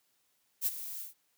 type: noise with ADSR envelope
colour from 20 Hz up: violet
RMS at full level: -28 dBFS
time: 0.61-1.14 s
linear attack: 56 ms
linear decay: 31 ms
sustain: -13 dB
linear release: 130 ms
effects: white hiss -74 dBFS RMS until 1.37 s + high-pass 100 Hz 12 dB/octave